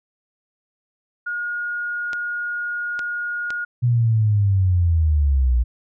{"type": "tone", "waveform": "sine", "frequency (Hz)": 1434, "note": "F6", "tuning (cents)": 45, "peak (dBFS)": -23, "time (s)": [1.26, 3.65], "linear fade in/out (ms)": 10}
{"type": "clicks", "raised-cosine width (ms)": 0.2, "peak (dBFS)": -15, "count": 3, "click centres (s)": [2.132, 2.992, 3.505]}
{"type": "linear sweep", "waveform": "sine", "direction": "down", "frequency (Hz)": [123.1, 57.6], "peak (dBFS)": -14, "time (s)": [3.82, 5.64], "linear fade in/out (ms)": 20}
{"effects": []}